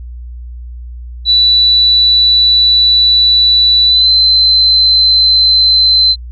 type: tone with pitch glide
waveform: sine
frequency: 3960 to 4074 Hz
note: B7 to C8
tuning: +4 to -47 cents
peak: -5 dBFS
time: 1.25-6.16 s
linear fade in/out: 50 ms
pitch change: +49 cents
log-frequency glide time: 3.86-4.1 s
effects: added 60 Hz sine -24 dBFS peak until 6.31 s